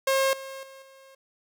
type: tone with level steps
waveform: sawtooth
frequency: 537 Hz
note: C5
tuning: 45 cents sharp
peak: -17 / -33 / -41 / -46 dBFS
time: 0.07-1.15 s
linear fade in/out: 5 ms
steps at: 0.33 / 0.63 / 0.82 s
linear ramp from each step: 2 ms
effects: none